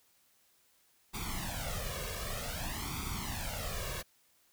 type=noise with flanger; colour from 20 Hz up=pink; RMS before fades=-38 dBFS; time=1.13-4.03 s; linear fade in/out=20 ms; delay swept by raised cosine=0.85 to 1.81 ms; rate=0.53 Hz; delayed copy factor=+0.85; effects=white hiss -69 dBFS RMS until 4.52 s